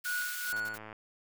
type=high-pass noise; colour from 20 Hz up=white; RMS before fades=-40 dBFS; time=0.04-0.53 s; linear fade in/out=10 ms; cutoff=1200 Hz; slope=96 dB/octave
type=tone with tremolo; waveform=triangle; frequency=1461 Hz; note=F#6; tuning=22 cents flat; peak=-29 dBFS; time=0.05-0.76 s; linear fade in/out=10 ms; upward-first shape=sine; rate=2.4 Hz; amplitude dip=65%
type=noise bursts; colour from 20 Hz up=white; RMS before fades=-48 dBFS; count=4; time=0.47-0.779 s; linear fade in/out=5 ms; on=42 ms; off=47 ms
type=click train; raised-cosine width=0.5 ms; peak=-30 dBFS; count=44; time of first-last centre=0.53-0.928 s; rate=108 Hz
effects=none